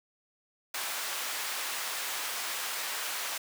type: high-pass noise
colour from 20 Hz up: pink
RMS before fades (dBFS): -35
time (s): 0.74-3.38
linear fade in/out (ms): 5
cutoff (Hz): 1000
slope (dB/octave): 12
effects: none